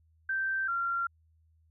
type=tone pair in turn; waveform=sine; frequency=1561 / 1378.1 Hz; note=G6 / F6; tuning=-8 / -23 cents; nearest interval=major second; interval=215 cents; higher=first; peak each=-28 dBFS; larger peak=neither; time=0.29-0.68 / 0.68-1.07 s; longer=neither; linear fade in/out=5 ms; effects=added 80 Hz sine -63 dBFS peak until 1.7 s